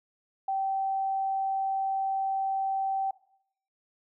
sine tone, 775 Hz, G5, 20 cents flat, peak -26 dBFS, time 0.48-3.11 s, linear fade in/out 5 ms, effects noise-tail reverb RT60 0.7 s tail -19 dB re dry

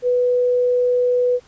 sine tone, 493.9 Hz, B4, in tune, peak -14 dBFS, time 0.02-1.4 s, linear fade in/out 50 ms, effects pink hiss -52 dBFS RMS until 1.47 s + resampled to 16000 Hz

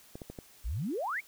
clicks, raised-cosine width 2 ms, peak -28 dBFS, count 4, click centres 0.155 / 0.218 / 0.3 / 0.388 s
sine exponential sweep, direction up, 45.4 to 2404 Hz, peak -31 dBFS, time 0.64-1.21 s, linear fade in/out 20 ms
effects white hiss -58 dBFS RMS until 1.27 s

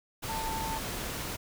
sine tone in noise, 892 Hz, A5, 23 cents sharp, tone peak -34 dBFS, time 0.28-0.79 s, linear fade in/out 20 ms, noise pink, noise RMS -36 dBFS, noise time 0.22-1.37 s, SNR -1 dB, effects none

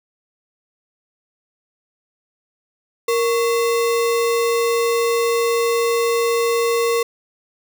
sine tone with sample-and-hold, 466.2 Hz, A#4, in tune, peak -15 dBFS, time 3.08-7.03 s, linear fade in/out 5 ms, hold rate 1575 Hz, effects none

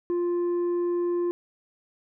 sine tone with tanh clipping, 349.4 Hz, F4, 1 cent sharp, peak -24 dBFS, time 0.1-1.31 s, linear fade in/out 0 ms, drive 4 dB, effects none

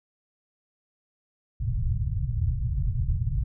white low-pass noise, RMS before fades -26 dBFS, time 1.6-3.44 s, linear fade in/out 10 ms, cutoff 130 Hz, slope 48 dB/octave, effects none

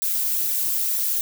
violet noise with flanger, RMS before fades -23 dBFS, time 0.02-1.21 s, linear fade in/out 0 ms, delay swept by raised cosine 0.51 to 6.21 ms, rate 2.1 Hz, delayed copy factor +0.55, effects none

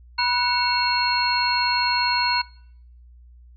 sine tone cluster, 977 / 1484 / 2213 / 2716 / 4281 Hz, B5 / F#6 / C#7 / F7 / C8, -19 / +5 / -3 / -49 / +39 cents, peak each -23 / -27 / -28 / -30 / -23 dBFS, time 0.18-2.42 s, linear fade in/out 10 ms, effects noise-tail reverb RT60 0.7 s tail -24 dB re dry + added 60 Hz sine -45 dBFS peak until 3.56 s

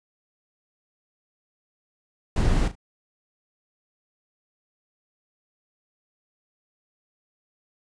brown noise with echo, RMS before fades -21 dBFS, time 2.36-2.68 s, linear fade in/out 5 ms, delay 37 ms, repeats 2, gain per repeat -12 dB, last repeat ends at 2.754 s, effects resampled to 22050 Hz

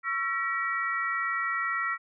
sine tone cluster, 1113 / 1345 / 1917 / 2283 Hz, C#6 / E6 / A#6 / D7, +7 / +34 / +48 / -50 cents, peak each -38 / -30 / -30 / -38 dBFS, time 0.03-1.98 s, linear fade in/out 50 ms, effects none

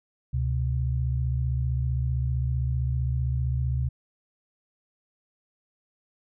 sine tone pair together, 70.9 / 126.33 Hz, C#2 / B2, +40 / +40 cents, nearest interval minor seventh, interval 1000 cents, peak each -26 / -26 dBFS, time 0.33-3.89 s, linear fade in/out 10 ms, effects none

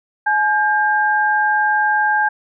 sine tone pair together, 847.6 / 1600 Hz, G#5 / G6, +35 / +35 cents, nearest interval major seventh, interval 1100 cents, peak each -16 dBFS, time 0.26-2.29 s, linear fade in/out 10 ms, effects none

